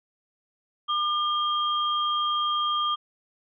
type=tone pair together; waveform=sine; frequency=1204 / 3214 Hz; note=D6 / G7; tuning=+43 / +43 cents; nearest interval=octave + perfect fourth; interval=1700 cents; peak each=-24 / -28 dBFS; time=0.88-2.96 s; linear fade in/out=20 ms; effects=none